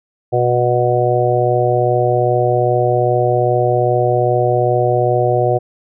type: harmonic tone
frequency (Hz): 122.5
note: B2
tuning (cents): -14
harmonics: 1 / 3 / 4 / 5 / 6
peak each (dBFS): -18 / -18 / -18 / -18 / -18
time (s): 0.32-5.59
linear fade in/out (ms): 20
effects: none